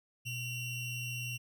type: ring-modulated tone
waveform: square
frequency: 1433 Hz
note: F6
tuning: 44 cents sharp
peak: -34 dBFS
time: 0.25-1.38 s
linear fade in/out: 20 ms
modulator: 1310 Hz
effects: none